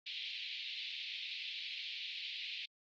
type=band-pass noise; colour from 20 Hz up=white; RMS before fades=-44 dBFS; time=0.06-2.66 s; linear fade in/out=10 ms; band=2300 to 4100 Hz; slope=48 dB/octave; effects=Opus 32 kbps